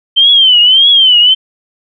sine tone with vibrato, 3102 Hz, G7, 19 cents flat, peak -3 dBFS, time 0.16-1.35 s, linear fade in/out 20 ms, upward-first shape triangle, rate 1.7 Hz, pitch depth 150 cents each way, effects none

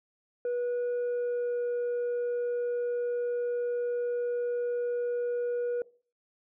sine tone with pitch glide, 486.2 to 483.1 Hz, B4 to B4, -27 to -38 cents, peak -25 dBFS, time 0.45-5.82 s, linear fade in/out 2 ms, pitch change -11 cents, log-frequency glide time 0.94-1.62 s, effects noise-tail reverb RT60 0.4 s tail -22 dB re dry + tanh soft clip ceiling -27 dBFS

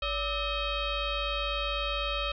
sine tone with frequency modulation, 1300 Hz, E6, 24 cents flat, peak -28 dBFS, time 0.02-2.32 s, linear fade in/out 5 ms, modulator 624 Hz, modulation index 3.8, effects none

